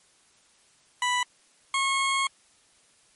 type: tone pair in turn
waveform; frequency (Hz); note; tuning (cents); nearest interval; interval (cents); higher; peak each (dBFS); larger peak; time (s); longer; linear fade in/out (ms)
20% pulse; 987.8 / 1088.2; B5 / C#6; 0 / -32; major second; 168; second; -18; neither; 1.02-1.23 / 1.74-2.27; second; 2
effects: white hiss -61 dBFS RMS until 3.15 s + MP3 48 kbps